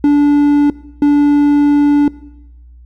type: tone bursts at uneven times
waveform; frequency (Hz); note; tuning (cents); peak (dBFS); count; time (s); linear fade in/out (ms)
triangle; 290; D4; -22; -4; 2; 0.04-0.7 / 1.02-2.08; 2
effects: noise-tail reverb RT60 1.0 s tail -20 dB re dry + added 60 Hz sine -36 dBFS peak until 2.85 s